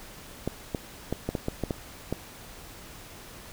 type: clicks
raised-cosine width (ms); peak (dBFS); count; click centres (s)
2; -14; 9; 0.476 / 0.748 / 1.126 / 1.29 / 1.352 / 1.484 / 1.637 / 1.708 / 2.126
effects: pink hiss -46 dBFS RMS until 3.52 s